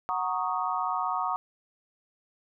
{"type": "chord", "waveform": "sine", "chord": "D# minor seventh", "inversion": "first", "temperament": "equal", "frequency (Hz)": [740, 932.3, 1108.7, 1244.5], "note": ["F#5", "A#5", "C#6", "D#6"], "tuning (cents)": [0, 0, 0, 0], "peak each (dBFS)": -32, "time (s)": [0.09, 1.36], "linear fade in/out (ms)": 0, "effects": []}